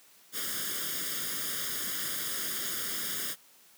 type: noise with comb filter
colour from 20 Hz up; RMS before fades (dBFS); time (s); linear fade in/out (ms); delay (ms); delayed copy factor
white; -34; 0.32-3.36; 50; 0.59; +0.85
effects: white hiss -59 dBFS RMS until 3.77 s + high-pass 150 Hz 12 dB/octave